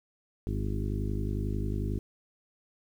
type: harmonic tone with a mistuned harmonic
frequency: 51.1 Hz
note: G#1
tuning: 27 cents flat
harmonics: 1 / 2 / 3 / 4 / 5 / 6 / 7 / 8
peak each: -32 / -33 / -41 / -38 / -41 / -42 / -42 / -44 dBFS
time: 0.47-1.99 s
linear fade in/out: 0 ms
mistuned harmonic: 7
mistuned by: -23 cents
effects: 10-bit